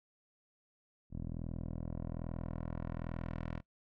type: tone with low-pass filter sweep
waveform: 10% pulse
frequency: 41.19 Hz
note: E1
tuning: 1 cent flat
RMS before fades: -41 dBFS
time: 1.1-3.62 s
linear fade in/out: 50 ms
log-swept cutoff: 310 to 2500 Hz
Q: 0.77
effects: noise-tail reverb RT60 0.1 s tail -21 dB re dry